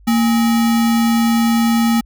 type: tone with sample-and-hold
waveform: sine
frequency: 230 Hz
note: A#3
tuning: 23 cents flat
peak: -11 dBFS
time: 0.07-2.01 s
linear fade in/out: 10 ms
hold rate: 1050 Hz
effects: added 50 Hz sine -42 dBFS peak until 2.05 s